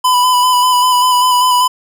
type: tone with vibrato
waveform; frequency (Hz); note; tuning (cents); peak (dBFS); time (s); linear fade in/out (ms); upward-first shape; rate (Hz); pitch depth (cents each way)
square; 998; B5; +18; -9; 0.04-1.68; 10; square; 5.1; 20
effects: none